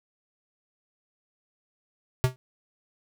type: tone with exponential decay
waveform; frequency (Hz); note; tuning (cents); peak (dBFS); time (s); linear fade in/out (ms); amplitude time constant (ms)
square; 128.1; C3; -36; -15; 2.24-2.36; 0; 24
effects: none